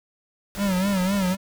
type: noise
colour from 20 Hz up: pink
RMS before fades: -36 dBFS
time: 0.55-1.35 s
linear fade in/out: 0 ms
type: tone with vibrato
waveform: square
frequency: 191.4 Hz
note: G3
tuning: 41 cents flat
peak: -21 dBFS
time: 0.57-1.37 s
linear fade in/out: 50 ms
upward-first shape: sine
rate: 3.9 Hz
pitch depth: 100 cents each way
effects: none